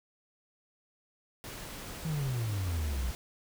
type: noise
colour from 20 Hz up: pink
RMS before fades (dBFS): -43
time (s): 1.44-3.15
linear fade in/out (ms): 0
type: exponential sweep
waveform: triangle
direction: down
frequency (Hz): 164.81 to 58.9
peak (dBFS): -28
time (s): 2.05-3.11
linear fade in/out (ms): 0
effects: none